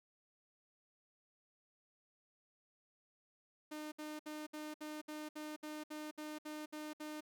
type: tone bursts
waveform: sawtooth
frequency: 304.3 Hz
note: D#4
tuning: 38 cents flat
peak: -40 dBFS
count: 13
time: 3.71-7.208 s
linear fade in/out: 10 ms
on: 210 ms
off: 64 ms
effects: none